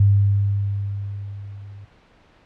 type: tone with level ramp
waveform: sine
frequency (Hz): 100.3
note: G2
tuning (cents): +40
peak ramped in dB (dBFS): -10 to -37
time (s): 0-1.85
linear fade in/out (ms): 5
effects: pink hiss -54 dBFS RMS until 2.45 s + low-pass 3000 Hz 12 dB/octave